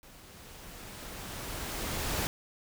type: noise with level ramp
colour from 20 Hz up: pink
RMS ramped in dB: -54 to -31 dBFS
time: 0.03-2.27 s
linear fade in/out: 0 ms
effects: none